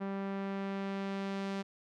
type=tone with low-pass filter sweep; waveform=sawtooth; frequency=196 Hz; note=G3; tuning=in tune; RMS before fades=-37 dBFS; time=0-1.63 s; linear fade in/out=20 ms; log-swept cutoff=1600 to 5000 Hz; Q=0.76; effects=none